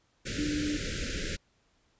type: band-stop noise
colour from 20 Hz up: pink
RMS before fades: -34 dBFS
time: 0.25-1.37 s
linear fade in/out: 20 ms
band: 570 to 1400 Hz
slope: 96 dB/octave
type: tone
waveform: sine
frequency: 297.5 Hz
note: D4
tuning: 22 cents sharp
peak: -29 dBFS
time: 0.38-0.77 s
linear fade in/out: 5 ms
effects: pink hiss -70 dBFS RMS until 1.99 s + resampled to 16000 Hz